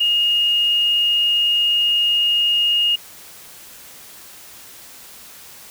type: tone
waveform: sine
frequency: 2852 Hz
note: F7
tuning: 36 cents sharp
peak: -14 dBFS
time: 0-2.96 s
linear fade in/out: 10 ms
effects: white hiss -41 dBFS RMS until 5.7 s